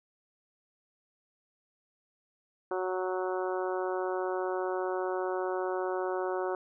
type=harmonic tone; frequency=185 Hz; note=F#3; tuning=in tune; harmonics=2 / 3 / 4 / 5 / 6 / 7 / 8; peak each=-32 / -36 / -38 / -40 / -42 / -43 / -44 dBFS; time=2.71-6.55 s; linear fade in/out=2 ms; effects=none